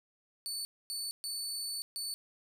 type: tone bursts at uneven times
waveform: 25% pulse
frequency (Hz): 4484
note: C#8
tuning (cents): +19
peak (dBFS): -31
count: 4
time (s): 0.46-0.65 / 0.9-1.11 / 1.24-1.82 / 1.96-2.14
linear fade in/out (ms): 0
effects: none